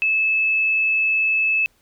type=tone; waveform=sine; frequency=2609 Hz; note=E7; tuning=18 cents flat; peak=-16 dBFS; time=0.02-1.66 s; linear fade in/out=0 ms; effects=pink hiss -61 dBFS RMS until 1.81 s